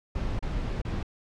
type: noise with dropouts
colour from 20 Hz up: brown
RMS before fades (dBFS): -30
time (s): 0.15-1.03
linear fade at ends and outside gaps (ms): 5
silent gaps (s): 0.392-0.425 / 0.817-0.849
effects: low-pass 5000 Hz 12 dB/octave